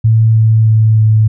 sine tone with pitch steps, 111.7 / 110.8 / 109.91 / 109.02 Hz, A2 / A2 / A2 / A2, +27 / +13 / -1 / -15 cents, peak -5 dBFS, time 0.04-1.28 s, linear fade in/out 10 ms, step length 310 ms, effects none

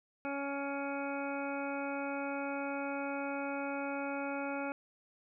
harmonic tone, 279.5 Hz, C#4, 14 cents sharp, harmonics 1 / 2 / 3 / 4 / 5 / 6 / 8 / 9, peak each -39 / -40 / -42 / -51 / -43 / -54 / -48 / -47 dBFS, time 0.25-4.72 s, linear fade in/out 0 ms, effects none

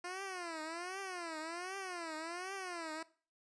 10% pulse tone with vibrato, 349.2 Hz, F4, in tune, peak -33 dBFS, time 0.04-3.03 s, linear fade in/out 5 ms, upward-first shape triangle, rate 1.3 Hz, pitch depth 220 cents each way, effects noise-tail reverb RT60 0.4 s tail -19 dB re dry + resampled to 22050 Hz

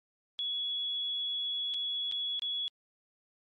sine tone with dropouts, 3373 Hz, G#7, 26 cents sharp, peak -31 dBFS, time 0.39-2.68 s, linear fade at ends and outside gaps 0 ms, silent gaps 1.739-1.743 / 2.114-2.122 / 2.394-2.421 s, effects MP3 48 kbps

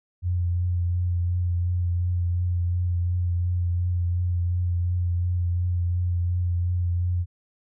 sine tone with vibrato, 88.2 Hz, F2, 18 cents sharp, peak -21 dBFS, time 0.22-7.26 s, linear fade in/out 50 ms, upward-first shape triangle, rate 2.8 Hz, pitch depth 26 cents each way, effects none

